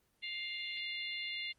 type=harmonic tone with a mistuned harmonic; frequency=702 Hz; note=F5; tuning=9 cents sharp; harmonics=3 / 4 / 5 / 6; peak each=-41 / -43 / -45 / -47 dBFS; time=0.22-1.53 s; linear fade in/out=20 ms; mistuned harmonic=6; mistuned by=-27 cents; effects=pink hiss -75 dBFS RMS until 1.58 s + Opus 24 kbps